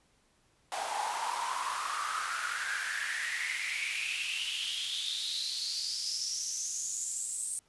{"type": "noise with high-pass filter sweep", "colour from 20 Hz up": "pink", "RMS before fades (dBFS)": -35, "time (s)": [0.72, 7.59], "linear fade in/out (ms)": 0, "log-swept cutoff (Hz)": [760, 8700], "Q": 7.6, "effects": ["pink hiss -69 dBFS RMS until 7.68 s", "resampled to 24000 Hz"]}